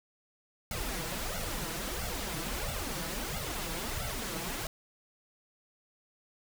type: noise with flanger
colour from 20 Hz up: pink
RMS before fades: -36 dBFS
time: 0.71-4.67 s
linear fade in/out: 2 ms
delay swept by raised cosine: 1.4 to 6.2 ms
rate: 1.5 Hz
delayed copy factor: +0.9
effects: none